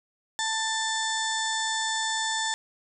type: harmonic tone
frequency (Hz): 886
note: A5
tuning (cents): +12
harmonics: 1 / 2 / 4 / 5 / 6 / 7 / 8 / 9 / 10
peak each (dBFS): -31 / -31 / -32 / -40 / -38 / -44 / -35 / -38 / -46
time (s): 0.39-2.54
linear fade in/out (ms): 0
effects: none